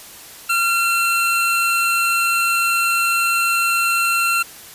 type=tone pair together; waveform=square; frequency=1377 / 2707 Hz; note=F6 / E7; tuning=-25 / +45 cents; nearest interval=octave; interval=1170 cents; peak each=-19 dBFS; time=0.49-4.43 s; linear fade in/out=10 ms; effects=white hiss -39 dBFS RMS until 4.74 s + resampled to 32000 Hz